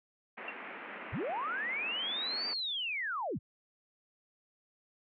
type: band-pass noise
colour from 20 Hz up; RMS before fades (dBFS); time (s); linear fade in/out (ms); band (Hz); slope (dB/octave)
white; -45; 0.37-2.54; 10; 190 to 2500; 48
type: tone with exponential decay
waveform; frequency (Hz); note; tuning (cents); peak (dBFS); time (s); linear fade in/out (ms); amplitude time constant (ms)
sine; 2737; F7; -36; -34; 0.48-0.56; 2; 17
type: linear two-way sweep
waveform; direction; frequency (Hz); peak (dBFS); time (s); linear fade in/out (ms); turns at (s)
sine; up then down; 51.91 to 4699 to 51.91; -33; 1.12-3.39; 20; 2.48
effects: none